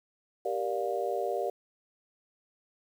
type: chord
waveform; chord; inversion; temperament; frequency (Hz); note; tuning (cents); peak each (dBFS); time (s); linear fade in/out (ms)
sine; G minor seventh; none; just; 392 / 470.4 / 588 / 705.6; G4 / Bb4 / D5 / F5; 0 / +16 / +2 / +18; -34; 0.45-1.5; 5
effects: 9-bit